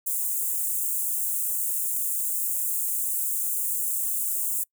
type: high-pass noise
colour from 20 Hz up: white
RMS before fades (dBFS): -27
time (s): 0.06-4.64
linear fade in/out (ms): 10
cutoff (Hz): 7400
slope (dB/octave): 48
effects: noise-tail reverb RT60 0.1 s tail -25 dB re dry